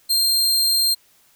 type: tone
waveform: sawtooth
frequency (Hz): 4186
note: C8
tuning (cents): 0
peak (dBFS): -13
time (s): 0.09-0.95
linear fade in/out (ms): 20
effects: white hiss -57 dBFS RMS until 1.35 s